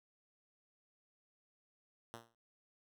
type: tone with exponential decay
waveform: 5% pulse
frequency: 116.1 Hz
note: A#2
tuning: 7 cents flat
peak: -33 dBFS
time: 2.14-2.35 s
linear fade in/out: 0 ms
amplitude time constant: 44 ms
effects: none